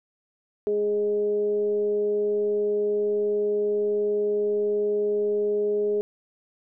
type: tone with frequency modulation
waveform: sine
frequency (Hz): 415.3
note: G#4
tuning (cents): 0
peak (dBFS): -21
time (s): 0.67-6.01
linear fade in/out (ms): 0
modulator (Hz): 208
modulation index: 0.32
effects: none

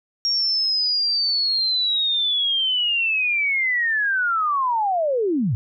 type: linear sweep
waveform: sine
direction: down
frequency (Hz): 5588 to 96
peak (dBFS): -18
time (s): 0.25-5.55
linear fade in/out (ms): 0
effects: none

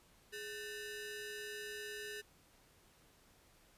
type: ring-modulated tone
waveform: sawtooth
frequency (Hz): 1100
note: C#6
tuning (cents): -14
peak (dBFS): -37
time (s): 0.32-2.22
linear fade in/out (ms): 20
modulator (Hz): 682
effects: pink hiss -67 dBFS RMS until 3.77 s + resampled to 32000 Hz

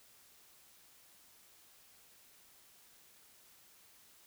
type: silence
effects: white hiss -63 dBFS RMS until 4.26 s

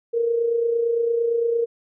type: tone with amplitude modulation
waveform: sine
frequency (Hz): 466.2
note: A#4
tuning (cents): 0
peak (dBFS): -16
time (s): 0.13-1.66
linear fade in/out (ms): 20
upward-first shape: sine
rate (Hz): 28.8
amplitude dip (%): 50
effects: none

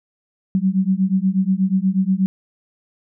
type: beating tone pair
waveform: sine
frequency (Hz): 185.8 / 194.1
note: F#3 / G3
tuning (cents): +7 / -17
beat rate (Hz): 8.3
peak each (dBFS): -18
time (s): 0.55-2.26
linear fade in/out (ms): 0
effects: none

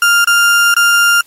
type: tone with dropouts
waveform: 35% pulse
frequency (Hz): 1399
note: F6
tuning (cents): +3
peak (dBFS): -5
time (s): 0.02-1.21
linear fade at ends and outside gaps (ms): 2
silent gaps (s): 0.245-0.273 / 0.741-0.765
effects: white hiss -48 dBFS RMS until 1.26 s + MP3 64 kbps

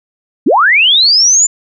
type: linear sweep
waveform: sine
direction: up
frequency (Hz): 186.5 to 7180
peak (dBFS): -5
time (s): 0.46-1.47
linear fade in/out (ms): 10
effects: none

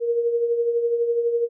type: tone with tremolo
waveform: sine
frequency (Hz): 470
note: A#4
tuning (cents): +14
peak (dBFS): -16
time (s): 0-1.49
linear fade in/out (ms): 50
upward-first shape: triangle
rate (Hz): 12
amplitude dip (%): 60
effects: none

